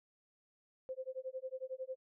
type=tone with tremolo; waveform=sine; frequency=520 Hz; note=C5; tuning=11 cents flat; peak=-37 dBFS; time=0.89-1.96 s; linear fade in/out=0 ms; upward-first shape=sine; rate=11 Hz; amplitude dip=100%; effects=none